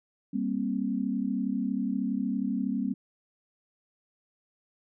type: tone cluster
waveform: sine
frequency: 197.3 / 234.1 / 266.6 Hz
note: G3 / A#3 / C4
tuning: +11 / +8 / +33 cents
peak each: -31 dBFS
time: 0.33-2.94 s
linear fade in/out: 10 ms
effects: none